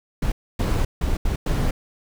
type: noise bursts at uneven times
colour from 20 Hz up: brown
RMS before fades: -21 dBFS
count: 5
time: 0.22-0.32 / 0.59-0.85 / 1.01-1.17 / 1.25-1.36 / 1.46-1.71 s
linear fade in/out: 5 ms
effects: none